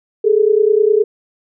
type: tone pair together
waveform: sine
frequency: 410.2 / 440 Hz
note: G#4 / A4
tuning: -21 / 0 cents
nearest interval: minor second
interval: 121 cents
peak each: -12 dBFS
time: 0.24-1.04 s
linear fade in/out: 10 ms
effects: none